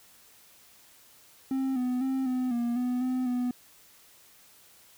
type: tone with pitch steps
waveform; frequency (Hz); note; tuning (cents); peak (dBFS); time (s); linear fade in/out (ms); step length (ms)
triangle; 265.7 / 250.2 / 264.6 / 253.8 / 237.6 / 248.2 / 254.8 / 247.1; C4 / B3 / C4 / B3 / A#3 / B3 / C4 / B3; +27 / +23 / +20 / +47 / +33 / +9 / -46 / +1; -24; 1.51-3.51; 2; 250
effects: white hiss -57 dBFS RMS until 4.97 s